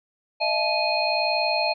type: tone cluster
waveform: sine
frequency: 615 / 676 / 864 / 2485 / 4232 Hz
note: D#5 / E5 / A5 / D#7 / C8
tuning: -20 / +43 / -32 / -3 / +19 cents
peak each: -27 dBFS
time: 0.4-1.74 s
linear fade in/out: 20 ms
effects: none

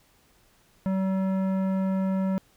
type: tone with tanh clipping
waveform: sine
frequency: 190.6 Hz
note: G3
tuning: 48 cents flat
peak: -25 dBFS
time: 0.86-2.38 s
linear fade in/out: 0 ms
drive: 14 dB
effects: pink hiss -62 dBFS RMS until 2.56 s

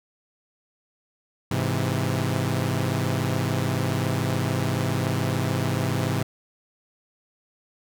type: chord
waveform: sawtooth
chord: Ab augmented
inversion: none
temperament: equal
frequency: 103.83 / 130.81 / 164.81 Hz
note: Ab2 / C3 / E3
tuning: 0 / 0 / 0 cents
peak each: -23 / -22 / -25 dBFS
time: 1.51-6.23 s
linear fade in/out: 5 ms
effects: none

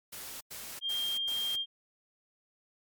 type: noise bursts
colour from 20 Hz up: white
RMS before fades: -43 dBFS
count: 4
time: 0.12-1.562 s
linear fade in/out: 10 ms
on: 290 ms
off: 94 ms
type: tone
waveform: sine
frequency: 3200 Hz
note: G7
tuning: 35 cents sharp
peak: -30 dBFS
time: 0.81-1.66 s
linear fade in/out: 50 ms
effects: MP3 96 kbps

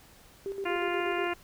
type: tone with tremolo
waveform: sine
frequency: 393.6 Hz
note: G4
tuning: 7 cents sharp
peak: -31 dBFS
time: 0.46-1.27 s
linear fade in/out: 0 ms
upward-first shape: square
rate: 8.3 Hz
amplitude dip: 60%
type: harmonic tone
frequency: 349.2 Hz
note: F4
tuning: in tune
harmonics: 1 / 2 / 3 / 4 / 5 / 6 / 7 / 8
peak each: -32 / -35 / -37 / -38 / -39 / -40 / -40 / -41 dBFS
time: 0.65-1.34 s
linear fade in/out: 10 ms
effects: pink hiss -56 dBFS RMS until 1.43 s

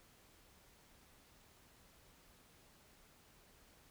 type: silence
effects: pink hiss -66 dBFS RMS until 3.9 s

